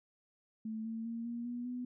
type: tone with pitch steps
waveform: sine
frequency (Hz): 220 / 225.3 / 230.7 / 236.2 / 241.9 / 247.7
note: A3 / A3 / A#3 / A#3 / B3 / B3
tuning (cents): 0 / +41 / -18 / +23 / -36 / +5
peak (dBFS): -37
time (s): 0.65-1.85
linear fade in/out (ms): 5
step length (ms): 200
effects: none